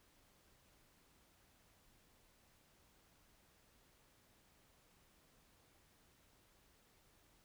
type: silence
effects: pink hiss -71 dBFS RMS until 7.44 s